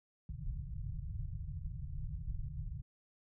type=low-pass noise; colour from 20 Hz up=pink; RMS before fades=-41 dBFS; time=0.29-2.82 s; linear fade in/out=5 ms; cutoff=160 Hz; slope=96 dB/octave; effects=none